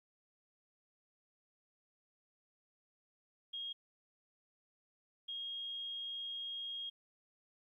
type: tone bursts at uneven times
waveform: sine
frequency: 3259 Hz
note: G#7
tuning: 33 cents flat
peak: -40 dBFS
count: 2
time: 3.53-3.73 / 5.28-6.9 s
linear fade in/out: 10 ms
effects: 13-bit